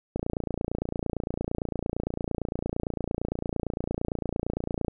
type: click train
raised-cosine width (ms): 2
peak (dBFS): -15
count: 137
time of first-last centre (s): 0.16-4.882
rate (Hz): 28.8
effects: none